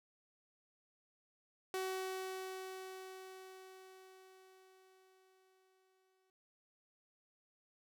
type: tone with exponential decay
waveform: sawtooth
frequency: 376.7 Hz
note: F#4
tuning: 31 cents sharp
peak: -33 dBFS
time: 1.74-6.3 s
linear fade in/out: 1 ms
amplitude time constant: 990 ms
effects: none